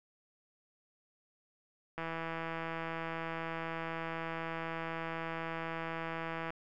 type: click train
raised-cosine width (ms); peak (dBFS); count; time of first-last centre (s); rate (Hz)
0.5; -24; 743; 1.98-6.504; 164
effects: none